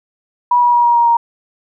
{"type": "tone with pitch steps", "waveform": "sine", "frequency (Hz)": [972, 964.7, 957.5, 950.3, 943.2, 936.2], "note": ["B5", "B5", "A#5", "A#5", "A#5", "A#5"], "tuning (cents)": [-28, -41, 46, 33, 20, 7], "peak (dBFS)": -8, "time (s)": [0.51, 1.17], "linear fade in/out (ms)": 5, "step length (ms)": 110, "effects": []}